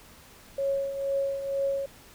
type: tone with tremolo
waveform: sine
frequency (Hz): 551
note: C#5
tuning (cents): -11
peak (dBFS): -23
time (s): 0.58-1.86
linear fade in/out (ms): 5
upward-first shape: triangle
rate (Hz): 2.1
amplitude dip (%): 65
effects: pink hiss -52 dBFS RMS until 2.14 s